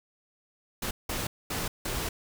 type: noise bursts at uneven times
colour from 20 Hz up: pink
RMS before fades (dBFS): -32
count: 4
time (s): 0.82-0.91 / 1.09-1.27 / 1.5-1.68 / 1.85-2.09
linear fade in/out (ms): 5
effects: none